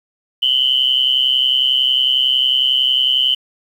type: tone with amplitude modulation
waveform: sine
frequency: 3025 Hz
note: F#7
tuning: 38 cents sharp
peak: -8 dBFS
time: 0.42-3.35 s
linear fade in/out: 10 ms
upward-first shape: sine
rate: 131 Hz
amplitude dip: 90%
effects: 7-bit